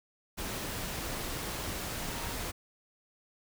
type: tone in noise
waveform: sine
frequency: 932.3 Hz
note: A#5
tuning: in tune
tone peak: -46 dBFS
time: 2.09-2.34 s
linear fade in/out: 20 ms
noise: pink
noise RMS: -37 dBFS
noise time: 0.37-2.52 s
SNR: -12 dB
effects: none